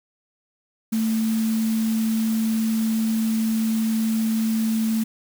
sine tone in noise, 222.4 Hz, A3, 19 cents sharp, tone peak -19 dBFS, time 0.92-5.04 s, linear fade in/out 10 ms, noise white, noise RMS -36 dBFS, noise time 0.92-5.04 s, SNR +14 dB, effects none

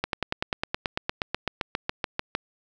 slowing click train, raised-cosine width 0.3 ms, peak -9 dBFS, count 20, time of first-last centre 0.04-2.351 s, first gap 92 ms, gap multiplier 1.03, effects none

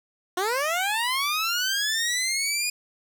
15% pulse linear sweep, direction up, 348.2 to 2467 Hz, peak -17 dBFS, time 0.37-2.7 s, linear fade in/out 5 ms, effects none

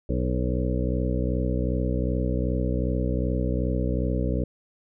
harmonic tone with a mistuned harmonic, 62.6 Hz, B1, 24 cents sharp, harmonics 1 / 2 / 3 / 4 / 5 / 7 / 8 / 9, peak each -26 / -29 / -31 / -32 / -33 / -34 / -35 / -36 dBFS, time 0.09-4.44 s, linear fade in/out 5 ms, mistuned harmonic 9, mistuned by -27 cents, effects none

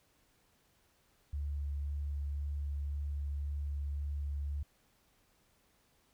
sine tone with vibrato, 71.8 Hz, D2, 39 cents flat, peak -34 dBFS, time 1.33-4.63 s, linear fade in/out 5 ms, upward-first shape sine, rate 1.9 Hz, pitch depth 10 cents each way, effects pink hiss -71 dBFS RMS until 6.13 s

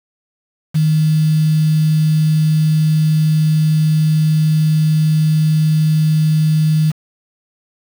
sine tone with quantisation, 155.56 Hz, D#3, in tune, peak -10 dBFS, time 0.74-6.92 s, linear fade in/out 20 ms, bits 5, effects none

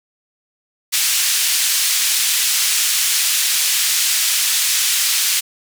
white band-pass noise, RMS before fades -17 dBFS, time 0.92-5.41 s, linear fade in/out 20 ms, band 2300 to 9900 Hz, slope 12 dB/octave, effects none

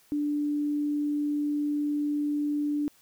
sine tone, 293.7 Hz, D4, in tune, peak -25 dBFS, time 0.12-2.88 s, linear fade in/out 0 ms, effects white hiss -61 dBFS RMS until 3.01 s

